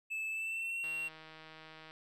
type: tone with pitch glide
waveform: triangle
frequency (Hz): 2621 to 2737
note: E7 to F7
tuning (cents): -11 to -36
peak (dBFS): -34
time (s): 0.1-1.09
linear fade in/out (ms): 20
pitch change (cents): +75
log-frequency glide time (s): 0.29-0.83
type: click train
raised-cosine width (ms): 0.3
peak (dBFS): -36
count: 170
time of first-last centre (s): 0.84-1.91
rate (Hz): 158
effects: none